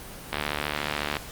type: click train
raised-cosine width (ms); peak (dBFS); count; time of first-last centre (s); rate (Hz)
0.3; -10; 63; 0.33-1.168; 74
effects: pink hiss -41 dBFS RMS until 1.31 s + Opus 32 kbps